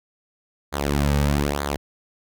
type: tone with flanger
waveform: sawtooth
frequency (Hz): 71.8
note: D2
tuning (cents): -39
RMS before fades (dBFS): -22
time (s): 0.72-1.77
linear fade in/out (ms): 20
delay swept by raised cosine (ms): 0.36 to 2.96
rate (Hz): 1.1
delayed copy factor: -0.75
effects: none